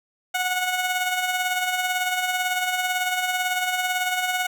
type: tone with tremolo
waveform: 15% pulse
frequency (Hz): 733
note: F#5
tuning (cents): -16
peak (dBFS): -14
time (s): 0.34-4.47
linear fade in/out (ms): 10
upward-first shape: sine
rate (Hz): 18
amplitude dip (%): 45
effects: none